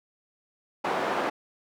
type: band-pass noise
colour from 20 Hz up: white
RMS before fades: -28 dBFS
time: 0.84-1.3 s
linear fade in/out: 10 ms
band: 300 to 970 Hz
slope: 12 dB/octave
effects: none